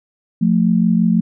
sine tone pair together, 176.76 / 222.7 Hz, F3 / A3, +21 / +21 cents, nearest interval major third, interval 400 cents, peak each -14 dBFS, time 0.41-1.21 s, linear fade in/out 10 ms, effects none

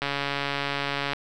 click train, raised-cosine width 0.3 ms, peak -11 dBFS, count 158, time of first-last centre 0.02-1.133 s, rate 141 Hz, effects none

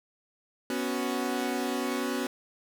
sawtooth chord, B suspended second, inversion none, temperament equal, 246.9 / 277.2 / 370 Hz, B3 / C#4 / F#4, 0 / 0 / 0 cents, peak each -28 / -29 / -30 dBFS, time 0.7-2.27 s, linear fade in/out 2 ms, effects none

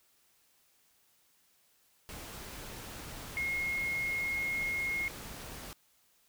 sine tone in noise, 2153 Hz, C7, 49 cents sharp, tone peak -31 dBFS, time 3.37-5.08 s, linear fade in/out 0 ms, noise pink, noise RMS -45 dBFS, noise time 2.09-5.73 s, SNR +11 dB, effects white hiss -69 dBFS RMS until 6.28 s

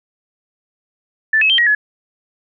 sine tone with pitch steps, 1760 / 2578 / 3152 / 1898 / 1699 Hz, A6 / E7 / G7 / A#6 / G#6, 0 / -39 / +9 / +31 / +39 cents, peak -10 dBFS, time 1.33-1.75 s, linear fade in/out 5 ms, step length 84 ms, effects none

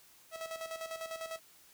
sawtooth tone with tremolo, 650 Hz, E5, 24 cents flat, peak -34 dBFS, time 0.31-1.4 s, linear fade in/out 50 ms, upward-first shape square, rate 10 Hz, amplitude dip 60%, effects white hiss -61 dBFS RMS until 1.73 s

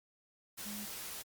sine tone in noise, 207.7 Hz, G#3, in tune, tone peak -44 dBFS, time 0.65-0.86 s, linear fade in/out 20 ms, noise white, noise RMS -44 dBFS, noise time 0.57-1.23 s, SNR -3 dB, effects Opus 48 kbps

